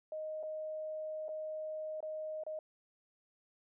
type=tone with dropouts; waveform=sine; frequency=622.3 Hz; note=D#5; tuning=in tune; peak=-38 dBFS; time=0.12-2.59 s; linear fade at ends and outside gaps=2 ms; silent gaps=0.429-0.434 / 1.283-1.29 / 2.005-2.027 / 2.436-2.465 s; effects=none